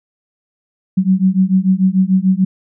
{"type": "beating tone pair", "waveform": "sine", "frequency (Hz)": [185, 191.8], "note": ["F#3", "G3"], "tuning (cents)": [0, -37], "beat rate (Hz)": 6.8, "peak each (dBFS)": -13, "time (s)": [0.97, 2.45], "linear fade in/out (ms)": 10, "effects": []}